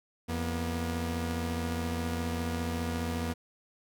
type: tone pair together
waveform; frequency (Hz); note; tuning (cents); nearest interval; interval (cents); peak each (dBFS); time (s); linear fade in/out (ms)
sawtooth; 84.92 / 240.2; F2 / B3; -48 / -48; octave + tritone; 1800; -29 / -30; 0.28-3.34; 20
effects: none